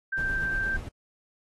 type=tone; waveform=sine; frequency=1568 Hz; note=G6; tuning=in tune; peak=-26 dBFS; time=0.12-0.77 s; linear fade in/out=10 ms
type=noise with tremolo; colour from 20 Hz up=brown; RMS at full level=-33 dBFS; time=0.17-0.89 s; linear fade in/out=10 ms; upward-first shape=sine; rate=8.6 Hz; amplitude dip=30%
effects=AAC 32 kbps